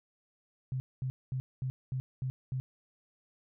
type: tone bursts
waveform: sine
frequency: 129.9 Hz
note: C3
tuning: 12 cents flat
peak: -31 dBFS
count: 7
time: 0.72-2.6 s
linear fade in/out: 0 ms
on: 80 ms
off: 220 ms
effects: none